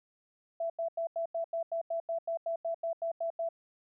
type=tone bursts; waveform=sine; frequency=666 Hz; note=E5; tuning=18 cents sharp; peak=-30 dBFS; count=16; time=0.6-3.489 s; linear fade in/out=5 ms; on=99 ms; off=87 ms; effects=none